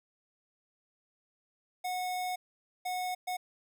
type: tone bursts at uneven times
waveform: square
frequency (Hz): 731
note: F#5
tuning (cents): -21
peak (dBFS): -33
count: 3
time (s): 1.84-2.36 / 2.85-3.15 / 3.27-3.37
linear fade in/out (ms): 10
effects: none